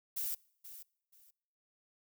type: noise with echo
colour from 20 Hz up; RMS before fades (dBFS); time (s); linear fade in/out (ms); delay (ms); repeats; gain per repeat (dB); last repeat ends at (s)
violet; -37; 0.16-0.35; 10; 480; 2; -13; 1.31
effects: noise-tail reverb RT60 0.8 s tail -26 dB re dry